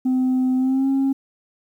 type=tone with pitch glide; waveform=sine; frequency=256.9 to 270.6 Hz; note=C4 to C#4; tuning=-32 to -42 cents; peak=-14 dBFS; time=0.05-1.13 s; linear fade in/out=10 ms; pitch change=+90 cents; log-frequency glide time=0.57-0.88 s; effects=tanh soft clip ceiling -15 dBFS + 9-bit